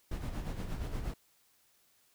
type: noise with tremolo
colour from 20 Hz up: brown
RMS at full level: -35 dBFS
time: 0.11-1.14 s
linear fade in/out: 5 ms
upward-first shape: sine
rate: 8.5 Hz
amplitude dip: 55%
effects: white hiss -69 dBFS RMS until 2.14 s